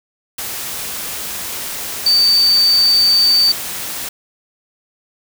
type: tone in noise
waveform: sine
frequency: 4591 Hz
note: D8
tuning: 40 cents flat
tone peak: -9 dBFS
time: 2.06-3.52 s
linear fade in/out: 5 ms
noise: white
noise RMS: -25 dBFS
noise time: 0.38-4.09 s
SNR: +13 dB
effects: none